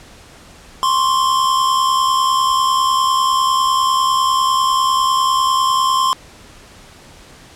square tone pair together, 1048 / 1118 Hz, C6 / C#6, +2 / +14 cents, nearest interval minor second, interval 112 cents, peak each -14 / -22 dBFS, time 0.83-6.13 s, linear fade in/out 0 ms, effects pink hiss -42 dBFS RMS until 7.55 s + low-pass 9000 Hz 12 dB/octave

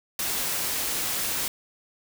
white noise, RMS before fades -28 dBFS, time 0.19-1.48 s, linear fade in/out 2 ms, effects none

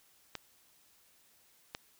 clicks, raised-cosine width 0.2 ms, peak -21 dBFS, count 2, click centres 0.353 / 1.749 s, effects white hiss -66 dBFS RMS until 1.99 s

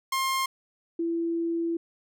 sawtooth / sine tone pair in turn, 1063 / 334.8 Hz, C6 / E4, +27 / +27 cents, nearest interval octave + minor sixth, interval 2000 cents, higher first, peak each -21 / -25 dBFS, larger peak first, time 0.12-0.46 / 0.99-1.77 s, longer second, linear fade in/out 5 ms, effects none

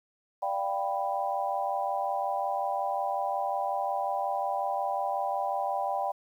sine chord, G dominant seventh, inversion second, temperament equal, 587.3 / 698.5 / 784 / 987.8 Hz, D5 / F5 / G5 / B5, 0 / 0 / 0 / 0 cents, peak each -34 / -35 / -30 / -35 dBFS, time 0.42-6.12 s, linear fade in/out 10 ms, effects 10-bit

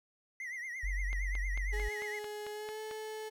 triangle tone with vibrato, 2000 Hz, B6, 21 cents sharp, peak -37 dBFS, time 0.4-2.19 s, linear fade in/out 2 ms, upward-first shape triangle, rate 8.7 Hz, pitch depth 130 cents each way
sine tone, 47.19 Hz, F#1, 35 cents sharp, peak -32 dBFS, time 0.83-1.89 s, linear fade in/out 10 ms
click train, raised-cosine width 0.3 ms, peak -29 dBFS, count 9, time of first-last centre 1.13-2.912 s, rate 4.49 Hz
35% pulse tone with pitch glide, 420 to 433.6 Hz, G#4 to A4, +19 to -25 cents, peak -38 dBFS, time 1.72-3.3 s, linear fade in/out 20 ms, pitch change +56 cents, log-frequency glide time 2.52-2.8 s
effects none

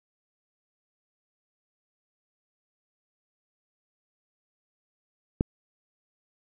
click, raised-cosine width 3 ms, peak -9 dBFS, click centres 5.409 s, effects none

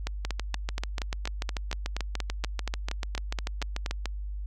two click trains, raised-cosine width 0.2 ms, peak -14 / -14 dBFS, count 27 / 17, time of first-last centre 0.25-4.057 / 0.07-3.861 s, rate 6.83 / 4.22 Hz, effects added 50 Hz sine -32 dBFS peak until 4.46 s

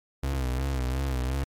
35% pulse tone with vibrato, 65.41 Hz, C2, in tune, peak -24 dBFS, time 0.23-1.44 s, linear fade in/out 5 ms, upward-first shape sine, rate 2.8 Hz, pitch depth 86 cents each way, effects MP3 96 kbps

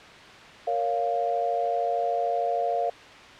sine chord, Bb minor, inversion none, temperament just, 466.2 / 559.4 / 699.2 Hz, Bb4 / Db5 / F5, 0 / +16 / +2 cents, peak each -30 / -30 / -25 dBFS, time 0.67-2.9 s, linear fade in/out 5 ms, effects white hiss -45 dBFS RMS until 3.39 s + low-pass 3000 Hz 12 dB/octave

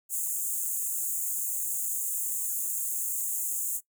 pink high-pass noise, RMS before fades -31 dBFS, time 0.09-3.81 s, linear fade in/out 50 ms, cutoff 6700 Hz, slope 96 dB/octave, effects noise-tail reverb RT60 0.1 s tail -19 dB re dry

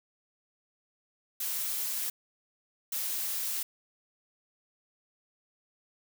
blue noise bursts at uneven times, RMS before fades -33 dBFS, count 2, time 1.4-2.1 / 2.92-3.63 s, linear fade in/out 5 ms, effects none

